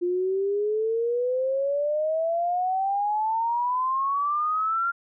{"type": "exponential sweep", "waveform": "sine", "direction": "up", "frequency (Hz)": [349.2, 1396.9], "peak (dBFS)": -22, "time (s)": [0.01, 4.92], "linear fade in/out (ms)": 20, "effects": []}